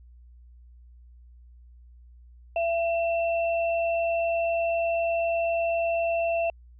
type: tone pair together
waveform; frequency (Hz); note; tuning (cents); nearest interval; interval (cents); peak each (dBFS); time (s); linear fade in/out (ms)
sine; 672 / 2688; E5 / E7; +33 / +33; 2 octaves; 2400; -23 / -33; 2.56-6.5; 2
effects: added 60 Hz sine -48 dBFS peak until 6.79 s